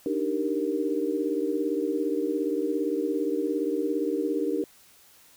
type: chord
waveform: sine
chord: Eb major seventh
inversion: third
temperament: equal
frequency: 293.7 / 311.1 / 392 / 466.2 Hz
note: D4 / Eb4 / G4 / Bb4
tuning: 0 / 0 / 0 / 0 cents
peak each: -30 dBFS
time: 0.06-4.64 s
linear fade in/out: 2 ms
effects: white hiss -56 dBFS RMS until 5.36 s